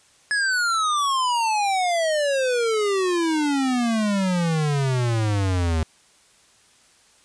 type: exponential sweep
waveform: square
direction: down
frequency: 1706 to 78 Hz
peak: -20 dBFS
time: 0.31-5.83 s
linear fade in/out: 0 ms
effects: white hiss -56 dBFS RMS until 7.24 s + resampled to 22050 Hz